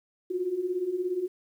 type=beating tone pair; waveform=sine; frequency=349.2 / 366.2 Hz; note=F4 / F#4; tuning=0 / -18 cents; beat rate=17 Hz; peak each=-33 / -28 dBFS; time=0.3-1.28 s; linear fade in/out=10 ms; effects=10-bit